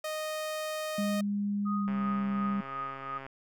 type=tone; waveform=sawtooth; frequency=620 Hz; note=D#5; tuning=6 cents flat; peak=-29 dBFS; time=0.04-1.21 s; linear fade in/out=5 ms
type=tone with pitch glide; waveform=sine; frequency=203.4 to 199.79 Hz; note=G#3 to G3; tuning=-36 to +33 cents; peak=-28 dBFS; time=0.98-2.61 s; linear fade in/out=5 ms; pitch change=-31 cents; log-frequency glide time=1.74-1.85 s
type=tone with tremolo; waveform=sine; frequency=1244.5 Hz; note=D#6; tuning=in tune; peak=-32 dBFS; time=1.65-3.19 s; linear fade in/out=20 ms; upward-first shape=triangle; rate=2.8 Hz; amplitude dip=85%
type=click train; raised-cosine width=0.5 ms; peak=-28 dBFS; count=188; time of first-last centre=1.88-3.265 s; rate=135 Hz
effects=none